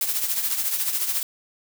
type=noise with tremolo; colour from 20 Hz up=blue; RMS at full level=-22 dBFS; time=0.01-1.23 s; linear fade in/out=2 ms; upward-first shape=triangle; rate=14 Hz; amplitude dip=65%; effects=none